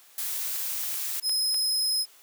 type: noise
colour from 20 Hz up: blue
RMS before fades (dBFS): -31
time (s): 0.18-1.2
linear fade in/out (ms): 2
type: clicks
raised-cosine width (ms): 0.2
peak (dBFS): -23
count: 5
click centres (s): 0.561 / 0.836 / 0.941 / 1.295 / 1.544
type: tone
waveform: sawtooth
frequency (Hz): 5110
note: D#8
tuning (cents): +45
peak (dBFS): -21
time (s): 1.22-2.06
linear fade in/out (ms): 50
effects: white hiss -55 dBFS RMS until 2.22 s + high-pass 400 Hz 12 dB/octave